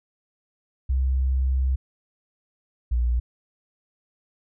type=tone pair in turn; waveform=sine; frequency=65.41 / 59.84 Hz; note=C2 / A#1; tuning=0 / +46 cents; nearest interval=major second; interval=154 cents; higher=first; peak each=-19 dBFS; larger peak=neither; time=0.89-1.76 / 2.91-3.2 s; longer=first; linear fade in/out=10 ms; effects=none